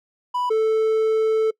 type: tone pair in turn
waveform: triangle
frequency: 987.8 / 440 Hz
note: B5 / A4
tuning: 0 / 0 cents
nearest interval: octave + major second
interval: 1400 cents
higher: first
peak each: -19 / -14 dBFS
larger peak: second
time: 0.34-0.5 / 0.5-1.51 s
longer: second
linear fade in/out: 10 ms
effects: noise-tail reverb RT60 0.1 s tail -24 dB re dry